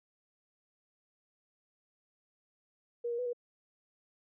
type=tone with pitch steps; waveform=sine; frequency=475.5 / 471.8 / 495.6 / 482.4 Hz; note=A#4 / A#4 / B4 / B4; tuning=+34 / +21 / +6 / -41 cents; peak=-32 dBFS; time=3.04-3.332 s; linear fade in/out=10 ms; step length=73 ms; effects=none